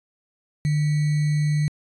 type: tone with sample-and-hold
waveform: sine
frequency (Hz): 150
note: D3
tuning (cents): +37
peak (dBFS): -18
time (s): 0.65-1.68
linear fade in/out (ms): 0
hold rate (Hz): 2100
effects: resampled to 22050 Hz